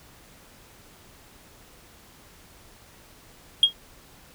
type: tone with exponential decay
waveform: sine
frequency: 3262 Hz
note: G#7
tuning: 32 cents flat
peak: -7 dBFS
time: 3.63-3.73 s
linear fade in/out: 2 ms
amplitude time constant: 20 ms
effects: tanh soft clip ceiling -9 dBFS + pink hiss -52 dBFS RMS until 4.34 s